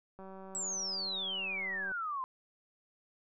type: click train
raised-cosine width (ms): 1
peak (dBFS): -36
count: 331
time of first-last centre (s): 0.19-1.918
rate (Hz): 191
type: exponential sweep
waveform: sine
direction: down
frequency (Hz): 7902 to 1014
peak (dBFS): -34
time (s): 0.55-2.24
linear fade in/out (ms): 0
effects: none